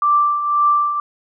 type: tone with tremolo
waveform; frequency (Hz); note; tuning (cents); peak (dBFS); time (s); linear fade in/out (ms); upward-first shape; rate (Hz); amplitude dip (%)
sine; 1174.7; D6; 0; -10; 0.02-1; 2; triangle; 1.9; 65
effects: none